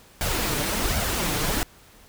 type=noise with flanger; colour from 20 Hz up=pink; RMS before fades=-25 dBFS; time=0.21-1.63 s; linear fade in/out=0 ms; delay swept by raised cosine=1.3 to 6.8 ms; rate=1.3 Hz; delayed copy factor=+0.6; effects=pink hiss -52 dBFS RMS until 2.08 s